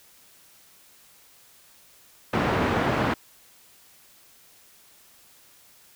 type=band-pass noise; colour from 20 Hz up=pink; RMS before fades=-24 dBFS; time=2.33-3.14 s; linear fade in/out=5 ms; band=110 to 1800 Hz; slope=12 dB/octave; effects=white hiss -55 dBFS RMS until 5.95 s